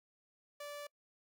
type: tone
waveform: sawtooth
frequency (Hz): 582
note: D5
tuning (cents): -16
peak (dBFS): -40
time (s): 0.6-0.87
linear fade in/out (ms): 5
effects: noise-tail reverb RT60 0.1 s tail -25 dB re dry